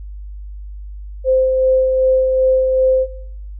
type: tone with tremolo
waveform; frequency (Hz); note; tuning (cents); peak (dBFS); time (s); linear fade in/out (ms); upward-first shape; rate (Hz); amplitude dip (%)
sine; 520; C5; -11; -10; 1.24-3.07; 50; sine; 2.6; 35
effects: noise-tail reverb RT60 0.8 s tail -20 dB re dry + added 50 Hz sine -28 dBFS peak until 3.59 s